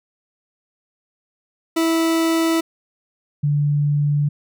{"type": "tone pair in turn", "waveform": ["40% pulse", "sine"], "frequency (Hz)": [327.7, 145.97], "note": ["E4", "D3"], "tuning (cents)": [-10, -10], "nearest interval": "octave + major second", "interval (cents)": 1400, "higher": "first", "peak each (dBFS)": -15, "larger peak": "neither", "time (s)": [[1.76, 2.61], [3.43, 4.29]], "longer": "second", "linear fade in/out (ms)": 10, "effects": []}